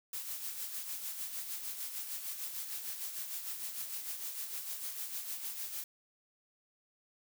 blue noise with tremolo, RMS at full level -39 dBFS, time 0.13-5.84 s, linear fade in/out 2 ms, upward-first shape sine, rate 6.6 Hz, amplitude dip 50%, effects none

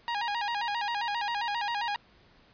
sawtooth tone with vibrato, 880 Hz, A5, in tune, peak -25 dBFS, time 0.08-1.96 s, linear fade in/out 0 ms, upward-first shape square, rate 7.5 Hz, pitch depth 120 cents each way, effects pink hiss -60 dBFS RMS until 2.53 s + resampled to 11025 Hz

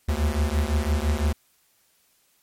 square beating tone pair, 71.8 / 77.7 Hz, D2 / D#2, -39 / -2 cents, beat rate 5.9 Hz, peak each -24 / -25 dBFS, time 0.08-1.33 s, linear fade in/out 10 ms, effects white hiss -64 dBFS RMS until 2.42 s + MP3 64 kbps

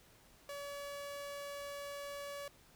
sawtooth tone, 569 Hz, C#5, 45 cents sharp, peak -39 dBFS, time 0.49-2.48 s, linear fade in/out 2 ms, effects pink hiss -64 dBFS RMS until 2.75 s

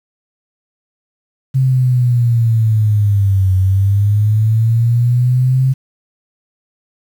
sine linear two-way sweep, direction down then up, 133 to 93.1 to 133 Hz, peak -9 dBFS, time 1.54-5.74 s, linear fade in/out 20 ms, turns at 3.55 s, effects 7-bit

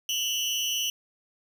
30% pulse tone with amplitude modulation, 2960 Hz, F#7, in tune, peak -19 dBFS, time 0.09-0.9 s, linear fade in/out 2 ms, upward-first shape sine, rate 224 Hz, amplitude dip 90%, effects none

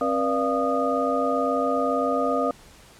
sine tone cluster, 267.8 / 482.6 / 590 / 688 / 1232 Hz, C4 / B4 / D5 / F5 / D#6, +40 / -40 / +8 / -26 / -17 cents, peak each -27 dBFS, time 0.01-2.51 s, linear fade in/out 2 ms, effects pink hiss -50 dBFS RMS until 2.99 s + low-pass 11000 Hz 12 dB/octave

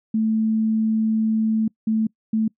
sine tone bursts at uneven times, 220 Hz, A3, in tune, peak -17 dBFS, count 3, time 0.14-1.68 / 1.87-2.07 / 2.33-2.48 s, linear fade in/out 5 ms, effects noise-tail reverb RT60 0.1 s tail -25 dB re dry

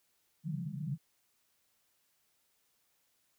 white band-pass noise, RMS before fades -38 dBFS, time 0.43-0.98 s, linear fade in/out 50 ms, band 140 to 190 Hz, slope 96 dB/octave, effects white hiss -75 dBFS RMS until 3.38 s

